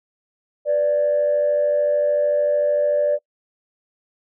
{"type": "tone pair together", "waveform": "sine", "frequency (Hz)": [493.9, 587.3], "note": ["B4", "D5"], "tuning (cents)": [0, 0], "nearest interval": "minor third", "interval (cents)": 300, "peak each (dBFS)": [-24, -15], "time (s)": [0.65, 3.19], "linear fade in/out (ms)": 50, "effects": ["noise-tail reverb RT60 0.1 s tail -26 dB re dry", "tanh soft clip ceiling -11 dBFS"]}